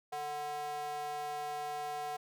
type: tone with high-pass filter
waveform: square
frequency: 148.2 Hz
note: D3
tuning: 16 cents sharp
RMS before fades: -39 dBFS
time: 0.12-2.17 s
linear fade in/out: 10 ms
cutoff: 650 Hz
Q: 9.9
effects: none